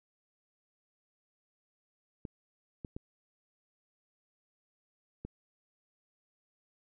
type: clicks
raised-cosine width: 3 ms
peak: -27 dBFS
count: 4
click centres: 2.252 / 2.848 / 2.965 / 5.25 s
effects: none